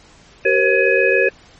sine tone cluster, 384.6 / 471.2 / 538 / 1687 / 2520 Hz, G4 / A#4 / C5 / G#6 / D#7, -33 / +19 / +48 / +27 / +21 cents, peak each -18 dBFS, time 0.45-1.29 s, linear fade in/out 5 ms, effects pink hiss -47 dBFS RMS until 1.59 s + MP3 32 kbps

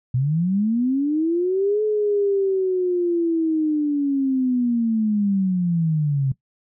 sine linear two-way sweep, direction up then down, 120.9 to 430 to 131.2 Hz, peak -17 dBFS, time 0.14-6.32 s, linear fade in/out 5 ms, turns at 1.83 s, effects noise-tail reverb RT60 0.1 s tail -18 dB re dry

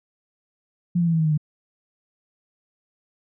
sine tone with pitch steps, 174.61 / 170.42 / 166.34 / 162.35 / 158.46 / 154.66 / 150.96 Hz, F3 / F3 / E3 / E3 / D#3 / D#3 / D3, 0 / -42 / +16 / -26 / +32 / -10 / +48 cents, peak -17 dBFS, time 0.95-1.377 s, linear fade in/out 10 ms, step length 61 ms, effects none

